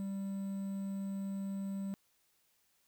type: tone with quantisation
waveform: triangle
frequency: 196 Hz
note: G3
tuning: in tune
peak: -34 dBFS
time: 0-1.94 s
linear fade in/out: 0 ms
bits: 10
effects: white hiss -74 dBFS RMS until 2.87 s